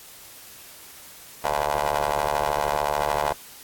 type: ring-modulated tone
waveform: 15% pulse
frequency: 73.42 Hz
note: D2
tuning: in tune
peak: -13 dBFS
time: 1.44-3.33 s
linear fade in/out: 5 ms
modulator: 777 Hz
effects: white hiss -45 dBFS RMS until 3.63 s + AAC 64 kbps